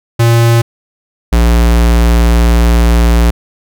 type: tone pair in turn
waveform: square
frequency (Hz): 116.54 / 58.27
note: A#2 / A#1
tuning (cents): 0 / 0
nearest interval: octave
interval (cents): 1200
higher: first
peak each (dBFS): -6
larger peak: neither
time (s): 0.19-0.62 / 1.32-3.31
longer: second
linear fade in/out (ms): 10
effects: none